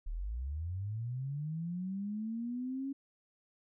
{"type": "linear sweep", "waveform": "sine", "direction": "up", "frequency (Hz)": [33.74, 277.2], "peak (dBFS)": -35, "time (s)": [0.06, 2.93], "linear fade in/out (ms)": 10, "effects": []}